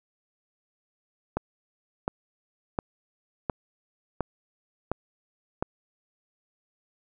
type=click train; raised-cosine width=1 ms; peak=-12 dBFS; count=7; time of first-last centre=1.37-5.625 s; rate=1.41 Hz; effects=none